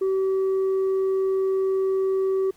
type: tone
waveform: sine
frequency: 382.9 Hz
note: G4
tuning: 41 cents flat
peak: -17 dBFS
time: 0.01-2.51 s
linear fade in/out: 10 ms
effects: tanh soft clip ceiling -19 dBFS + pink hiss -58 dBFS RMS until 2.56 s